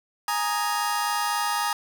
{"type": "chord", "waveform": "sawtooth", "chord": "Ab suspended second", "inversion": "none", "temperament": "just", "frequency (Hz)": [830.6, 934.4, 1245.9], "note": ["Ab5", "Bb5", "Eb6"], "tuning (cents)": [0, 4, 2], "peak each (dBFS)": -24, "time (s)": [0.28, 1.73], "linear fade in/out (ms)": 2, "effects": []}